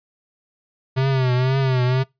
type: tone with vibrato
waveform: square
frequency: 130 Hz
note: C3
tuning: 11 cents flat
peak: -17 dBFS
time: 0.96-2.04 s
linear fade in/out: 20 ms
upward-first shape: triangle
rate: 2 Hz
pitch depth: 88 cents each way
effects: noise-tail reverb RT60 0.2 s tail -24 dB re dry + resampled to 11025 Hz